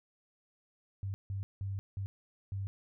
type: tone bursts at uneven times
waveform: sine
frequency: 98 Hz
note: G2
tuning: in tune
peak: -34 dBFS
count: 5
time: 1.03-1.14 / 1.3-1.43 / 1.61-1.79 / 1.97-2.06 / 2.52-2.67 s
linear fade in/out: 0 ms
effects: none